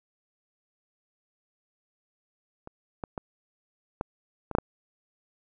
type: clicks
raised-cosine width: 1 ms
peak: -27 / -19 / -19 / -15 / -20 / -7 / -10 dBFS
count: 7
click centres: 2.674 / 3.038 / 3.178 / 4.011 / 4.513 / 4.551 / 4.585 s
effects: none